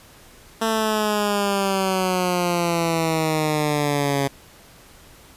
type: exponential sweep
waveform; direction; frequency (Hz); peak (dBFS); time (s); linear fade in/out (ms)
10% pulse; down; 224.9 to 138.1; -11; 0.61-4.28; 10
effects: pink hiss -48 dBFS RMS until 5.36 s + resampled to 32000 Hz